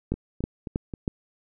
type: two click trains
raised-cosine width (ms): 3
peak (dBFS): -20 / -12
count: 4 / 4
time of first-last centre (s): 0.14-0.938 / 0.12-1.078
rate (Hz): 3.76 / 3.13
effects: none